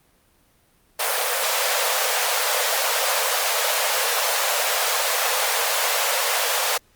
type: high-pass noise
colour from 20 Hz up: pink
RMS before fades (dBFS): -22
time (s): 0.99-6.78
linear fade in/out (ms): 10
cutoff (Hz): 470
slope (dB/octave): 96
effects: pink hiss -60 dBFS RMS until 6.95 s + Opus 32 kbps